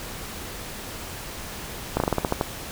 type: slowing click train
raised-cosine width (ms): 1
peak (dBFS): -7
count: 9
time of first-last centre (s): 1.97-2.411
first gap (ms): 31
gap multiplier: 1.16
effects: pink hiss -36 dBFS RMS until 2.71 s